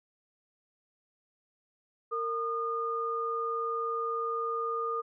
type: tone pair together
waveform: sine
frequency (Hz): 459.1 / 1219.6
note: A#4 / D#6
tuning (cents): -26 / -35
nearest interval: octave + perfect fourth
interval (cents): 1691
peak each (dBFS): -34 / -31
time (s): 2.11-5.02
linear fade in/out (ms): 20
effects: none